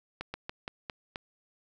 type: slowing click train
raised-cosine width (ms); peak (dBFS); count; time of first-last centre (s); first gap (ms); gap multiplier
0.3; -20; 6; 0.21-1.159; 130; 1.19
effects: none